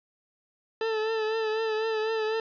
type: tone with vibrato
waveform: 40% pulse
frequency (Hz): 440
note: A4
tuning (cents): 0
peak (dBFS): -25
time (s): 0.81-2.4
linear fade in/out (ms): 2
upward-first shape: triangle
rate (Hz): 4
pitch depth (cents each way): 45
effects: resampled to 11025 Hz + 11-bit